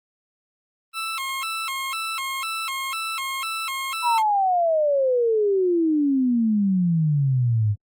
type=tone with vibrato; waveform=20% pulse; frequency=1192 Hz; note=D6; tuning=25 cents sharp; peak=-21 dBFS; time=0.93-4.23 s; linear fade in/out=50 ms; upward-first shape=square; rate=2 Hz; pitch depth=180 cents each way
type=exponential sweep; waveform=sine; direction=down; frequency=987.8 to 100.8 Hz; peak=-17 dBFS; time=4.02-7.76 s; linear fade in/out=50 ms
effects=Opus 24 kbps